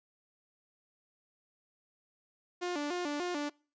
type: tone with vibrato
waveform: sawtooth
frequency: 322.3 Hz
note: E4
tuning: 39 cents flat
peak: -29 dBFS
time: 2.61-3.5 s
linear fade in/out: 20 ms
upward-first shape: square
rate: 3.4 Hz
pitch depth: 170 cents each way
effects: noise-tail reverb RT60 0.4 s tail -25 dB re dry + resampled to 16000 Hz